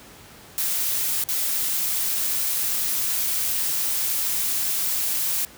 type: noise with dropouts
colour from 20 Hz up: blue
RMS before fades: -24 dBFS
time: 0.58-5.45 s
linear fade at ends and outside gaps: 0 ms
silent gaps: 1.238-1.288 s
effects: pink hiss -46 dBFS RMS until 5.57 s + high-pass 60 Hz 12 dB/octave